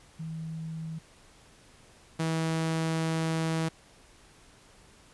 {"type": "tone pair in turn", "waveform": ["sine", "sawtooth"], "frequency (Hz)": [160.9, 161.8], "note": ["E3", "E3"], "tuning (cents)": [-42, -32], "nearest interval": "unison", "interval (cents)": 10, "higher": "second", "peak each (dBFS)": [-34, -23], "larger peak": "second", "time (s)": [[0.19, 0.99], [2.19, 3.69]], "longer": "second", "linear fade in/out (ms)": 10, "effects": ["pink hiss -57 dBFS RMS until 5.13 s", "resampled to 24000 Hz"]}